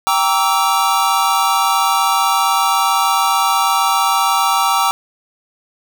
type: chord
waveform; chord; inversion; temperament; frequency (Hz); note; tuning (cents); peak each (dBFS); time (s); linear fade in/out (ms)
square; E half-diminished seventh; first; equal with one note detuned; 784 / 932.3 / 1151.8 / 1318.5; G5 / Bb5 / D6 / E6; 0 / 0 / -34 / 0; -19; 0.07-4.91; 0
effects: none